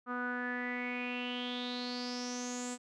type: tone with low-pass filter sweep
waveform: sawtooth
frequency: 246.5 Hz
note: B3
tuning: 3 cents flat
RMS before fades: -38 dBFS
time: 0.06-2.78 s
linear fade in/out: 50 ms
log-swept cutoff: 1300 to 7900 Hz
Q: 8.8
effects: none